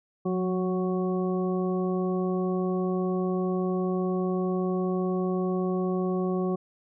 harmonic tone with a mistuned harmonic, 185 Hz, F#3, in tune, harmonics 1 / 2 / 3 / 4 / 6, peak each -27 / -28 / -37 / -38 / -39 dBFS, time 0.25-6.56 s, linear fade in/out 10 ms, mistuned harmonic 1, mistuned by -28 cents, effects none

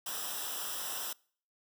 white noise with comb filter, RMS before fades -38 dBFS, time 0.06-1.13 s, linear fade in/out 5 ms, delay 0.45 ms, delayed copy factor -0.8, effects noise-tail reverb RT60 0.5 s tail -25 dB re dry

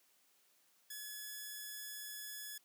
5% pulse tone, 1702 Hz, G#6, 42 cents sharp, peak -34 dBFS, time 0.9-2.58 s, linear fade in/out 5 ms, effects white hiss -72 dBFS RMS until 2.64 s + high-pass 200 Hz 12 dB/octave

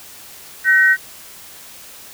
sine tone pair together, 1522 / 1887 Hz, F#6 / A#6, +48 / +21 cents, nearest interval major third, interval 373 cents, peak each -12 dBFS, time 0.64-0.97 s, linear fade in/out 50 ms, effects white hiss -39 dBFS RMS until 2.13 s

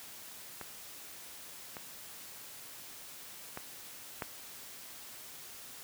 clicks, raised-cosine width 0.5 ms, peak -26 / -27 / -24 / -20 dBFS, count 4, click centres 0.613 / 1.768 / 3.574 / 4.222 s, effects white hiss -49 dBFS RMS until 5.83 s + high-pass 60 Hz 12 dB/octave

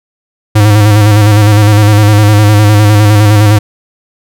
square tone with vibrato, 105 Hz, G#2, 19 cents sharp, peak -3 dBFS, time 0.55-3.59 s, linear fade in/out 10 ms, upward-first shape square, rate 9.8 Hz, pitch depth 38 cents each way, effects none

